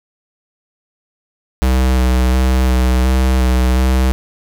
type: tone with vibrato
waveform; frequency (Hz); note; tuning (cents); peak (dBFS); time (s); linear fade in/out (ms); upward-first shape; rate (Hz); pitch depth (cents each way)
square; 63.7; C2; -46; -11; 1.62-4.12; 0; square; 1.4; 15
effects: none